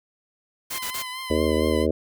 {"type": "noise bursts", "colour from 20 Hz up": "white", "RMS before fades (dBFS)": -31, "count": 3, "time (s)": [0.7, 1.027], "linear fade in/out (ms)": 10, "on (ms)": 89, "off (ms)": 30}
{"type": "tone with vibrato", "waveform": "15% pulse", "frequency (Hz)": 1026, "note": "C6", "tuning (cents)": -34, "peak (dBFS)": -25, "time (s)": [0.7, 1.87], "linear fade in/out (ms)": 50, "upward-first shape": "triangle", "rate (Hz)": 4.4, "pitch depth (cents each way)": 50}
{"type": "harmonic tone", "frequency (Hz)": 77.78, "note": "D#2", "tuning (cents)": 0, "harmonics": [1, 3, 4, 5, 6, 7, 8], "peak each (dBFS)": [-27, -27, -26, -26, -26, -27, -32], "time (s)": [1.3, 1.91], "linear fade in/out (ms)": 5}
{"effects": []}